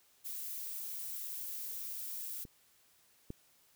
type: noise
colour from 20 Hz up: violet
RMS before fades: -42 dBFS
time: 0.24-2.45 s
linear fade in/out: 20 ms
type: clicks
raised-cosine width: 3 ms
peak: -36 / -28 dBFS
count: 2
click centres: 2.452 / 3.304 s
effects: white hiss -68 dBFS RMS until 3.75 s